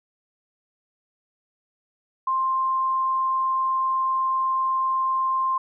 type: tone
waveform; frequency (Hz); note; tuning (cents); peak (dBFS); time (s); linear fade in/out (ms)
sine; 1052; C6; +9; -20; 2.27-5.58; 5
effects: none